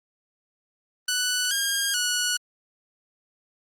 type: tone with pitch steps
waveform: 10% pulse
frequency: 1486 / 1617 / 1467 Hz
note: F#6 / G#6 / F#6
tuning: +7 / -47 / -15 cents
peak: -14 dBFS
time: 1.08-2.37 s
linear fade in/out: 5 ms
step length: 430 ms
effects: Opus 32 kbps